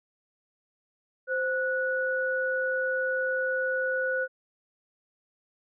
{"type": "tone pair together", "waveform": "sine", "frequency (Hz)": [520, 1470.8], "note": ["C5", "F#6"], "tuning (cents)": [-11, -11], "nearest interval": "octave + tritone", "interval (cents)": 1800, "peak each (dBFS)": -28, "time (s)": [1.27, 4.28], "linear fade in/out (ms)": 50, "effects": []}